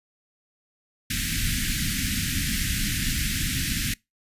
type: band-stop noise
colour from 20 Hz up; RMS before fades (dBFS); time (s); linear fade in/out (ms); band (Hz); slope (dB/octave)
pink; -26; 1.1-3.94; 5; 280 to 1600; 48
effects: noise-tail reverb RT60 0.2 s tail -24 dB re dry + resampled to 32000 Hz